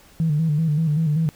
sine tone with vibrato, 155.56 Hz, D#3, in tune, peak -16 dBFS, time 0.2-1.29 s, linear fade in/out 0 ms, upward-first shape square, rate 5.2 Hz, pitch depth 75 cents each way, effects tanh soft clip ceiling -12 dBFS + pink hiss -51 dBFS RMS until 1.35 s

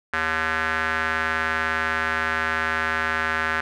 square tone with band-pass filter, 79.9 Hz, D#2, 47 cents sharp, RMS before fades -24 dBFS, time 0.13-3.61 s, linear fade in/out 5 ms, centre 1600 Hz, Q 3.5, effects none

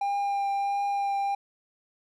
triangle tone with vibrato, 800 Hz, G5, 35 cents sharp, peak -23 dBFS, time 0.01-1.35 s, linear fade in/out 5 ms, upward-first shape triangle, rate 1.5 Hz, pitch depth 13 cents each way, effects none

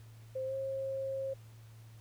sine tone with pitch glide, 523.3 to 537.4 Hz, C5 to C5, 0 to +46 cents, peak -34 dBFS, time 0.35-1.34 s, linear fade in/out 10 ms, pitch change +46 cents, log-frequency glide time 0.45-0.54 s, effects added 112 Hz sine -51 dBFS peak until 2 s + pink hiss -64 dBFS RMS until 2 s

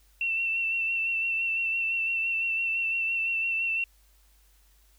sine tone with vibrato, 2695 Hz, E7, 38 cents sharp, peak -25 dBFS, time 0.21-3.84 s, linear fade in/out 2 ms, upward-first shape sine, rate 5.9 Hz, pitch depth 27 cents each way, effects added 50 Hz sine -59 dBFS peak until 4.98 s + white hiss -65 dBFS RMS until 4.98 s

